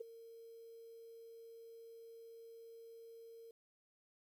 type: tone with ADSR envelope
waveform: sine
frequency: 458.5 Hz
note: A#4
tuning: 29 cents flat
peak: -39 dBFS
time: 0-3.51 s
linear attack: 9 ms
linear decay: 12 ms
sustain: -14 dB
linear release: 3 ms
effects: 12-bit